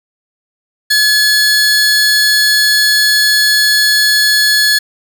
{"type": "tone pair together", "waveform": "40% pulse", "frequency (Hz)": [1705, 4339], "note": ["G#6", "C#8"], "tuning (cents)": [45, -38], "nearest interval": "octave + major third", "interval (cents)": 1617, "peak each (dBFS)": -10, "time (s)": [0.9, 4.79], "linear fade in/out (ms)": 10, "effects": []}